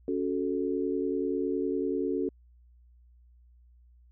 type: chord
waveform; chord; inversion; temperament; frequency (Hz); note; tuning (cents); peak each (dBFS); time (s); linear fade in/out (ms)
sine; F# minor; second; equal with one note detuned; 278.6 / 370 / 440; C#4 / F#4 / A4; +9 / 0 / 0; -31 / -31 / -32; 0.08-2.29; 2
effects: added 60 Hz sine -55 dBFS peak until 4.11 s